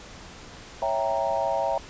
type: chord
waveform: sine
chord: C# diminished seventh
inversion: none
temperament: equal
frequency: 554.4 / 659.3 / 784 / 932.3 Hz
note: C#5 / E5 / G5 / Bb5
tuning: 0 / 0 / 0 / 0 cents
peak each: -29 / -27 / -29 / -29 dBFS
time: 0.82-1.78 s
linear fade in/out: 2 ms
effects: pink hiss -44 dBFS RMS until 1.89 s + resampled to 16000 Hz